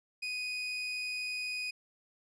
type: tone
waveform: 30% pulse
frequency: 2489 Hz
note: D#7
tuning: in tune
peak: -32 dBFS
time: 0.22-1.71 s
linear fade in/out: 10 ms
effects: resampled to 22050 Hz